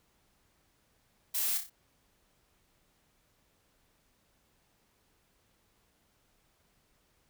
blue noise with echo, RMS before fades -32 dBFS, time 1.34-1.58 s, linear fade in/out 10 ms, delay 30 ms, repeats 4, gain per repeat -6 dB, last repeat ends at 1.7 s, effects pink hiss -71 dBFS RMS until 7.29 s

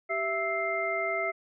sine tone cluster, 388.8 / 664 / 1311 / 2096 Hz, G4 / E5 / E6 / C7, -14 / +12 / -10 / +2 cents, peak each -36 / -31 / -35 / -31 dBFS, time 0.09-1.32 s, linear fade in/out 20 ms, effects none

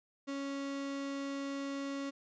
35% pulse tone, 277.2 Hz, C#4, in tune, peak -35 dBFS, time 0.27-2.11 s, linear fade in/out 20 ms, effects resampled to 16000 Hz

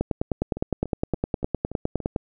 two click trains, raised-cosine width 2 ms, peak -20 / -9 dBFS, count 6 / 22, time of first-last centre 0.57-2.003 / 0.01-2.162 s, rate 3.49 / 9.76 Hz, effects none

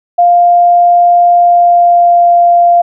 sine tone with pitch glide, 700 to 694.8 Hz, F5 to F5, +4 to -9 cents, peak -3 dBFS, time 0.18-2.82 s, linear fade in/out 10 ms, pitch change -13 cents, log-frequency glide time 1.34-2.31 s, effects none

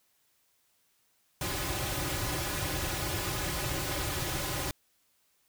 pink noise with comb filter, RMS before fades -33 dBFS, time 1.41-4.71 s, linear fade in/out 2 ms, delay 4.4 ms, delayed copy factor -1, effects white hiss -71 dBFS RMS until 5.48 s

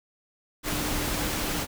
sine tone in noise, 300.1 Hz, D4, 38 cents sharp, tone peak -36 dBFS, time 0.63-1.67 s, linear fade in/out 50 ms, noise pink, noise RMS -29 dBFS, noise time 0.63-1.67 s, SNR -10 dB, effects none

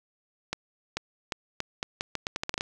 accelerating click train, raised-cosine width 0.2 ms, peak -12 dBFS, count 14, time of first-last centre 0.53-2.609 s, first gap 440 ms, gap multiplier 0.8, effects none

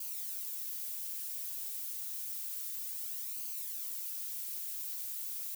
violet noise with flanger, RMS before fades -40 dBFS, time 0-5.55 s, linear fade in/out 5 ms, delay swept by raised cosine 0.55 to 5.15 ms, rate 0.29 Hz, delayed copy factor -0.6, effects none

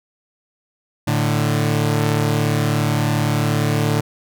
sawtooth tone pair together, 111.2 / 148.43 Hz, A2 / D3, +19 / +19 cents, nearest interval perfect fourth, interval 500 cents, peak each -15 dBFS, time 1.07-4.01 s, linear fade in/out 10 ms, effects none

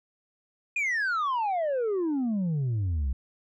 sine exponential sweep, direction down, 2489 to 61.74 Hz, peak -22 dBFS, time 0.76-3.13 s, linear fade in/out 5 ms, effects tanh soft clip ceiling -24 dBFS

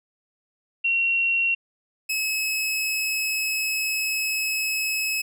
sine / sawtooth tone pair in turn, 2737 / 2577 Hz, F7 / E7, -36 / -40 cents, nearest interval minor second, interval 104 cents, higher first, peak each -19 / -20 dBFS, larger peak first, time 0.84-1.55 / 2.09-5.22 s, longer second, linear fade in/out 10 ms, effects none

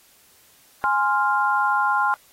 sine chord, F minor, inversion first, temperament equal, 830.6 / 1046.5 / 1396.9 Hz, Ab5 / C6 / F6, 0 / 0 / 0 cents, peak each -22 dBFS, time 0.84-2.14 s, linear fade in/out 0 ms, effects white hiss -55 dBFS RMS until 2.32 s + AAC 48 kbps

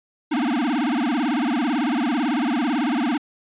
square tone with vibrato, 268.6 Hz, C4, 46 cents sharp, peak -20 dBFS, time 0.31-3.18 s, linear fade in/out 10 ms, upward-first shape sine, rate 18 Hz, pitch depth 290 cents each way, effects resampled to 8000 Hz

